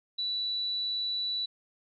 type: tone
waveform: sine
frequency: 3951 Hz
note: B7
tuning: in tune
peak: -29 dBFS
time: 0.18-1.46 s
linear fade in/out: 10 ms
effects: none